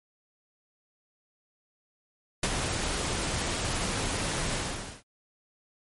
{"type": "noise with ADSR envelope", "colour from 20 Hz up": "pink", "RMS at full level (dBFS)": -24, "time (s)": [2.43, 5.03], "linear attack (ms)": 4, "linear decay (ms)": 42, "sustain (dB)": -6, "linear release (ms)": 510, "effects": ["MP3 48 kbps"]}